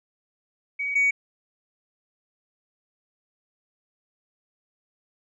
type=tone pair in turn; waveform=sine; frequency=2259 / 2250 Hz; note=C#7 / C#7; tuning=+32 / +25 cents; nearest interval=unison; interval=7 cents; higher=first; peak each=-25 / -16 dBFS; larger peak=second; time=0.79-0.95 / 0.95-1.11 s; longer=neither; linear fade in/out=10 ms; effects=tanh soft clip ceiling -15 dBFS